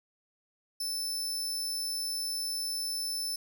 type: tone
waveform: sawtooth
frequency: 5280 Hz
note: E8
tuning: 2 cents sharp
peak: -29 dBFS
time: 0.8-3.36 s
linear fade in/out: 5 ms
effects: none